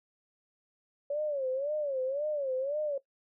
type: tone with vibrato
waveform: sine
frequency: 560 Hz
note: C#5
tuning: 18 cents sharp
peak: -29 dBFS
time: 1.1-2.98 s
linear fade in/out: 5 ms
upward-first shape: sine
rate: 1.9 Hz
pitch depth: 150 cents each way
effects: noise-tail reverb RT60 0.1 s tail -18 dB re dry